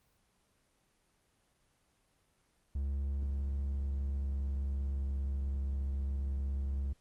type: tone with pitch glide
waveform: triangle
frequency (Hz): 69.3 to 68.46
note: C#2 to C#2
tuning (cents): 0 to -21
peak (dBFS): -30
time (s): 2.75-6.93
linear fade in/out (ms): 5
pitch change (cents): -21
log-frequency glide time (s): 3.22-5.08
effects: pink hiss -73 dBFS RMS until 7 s + Opus 24 kbps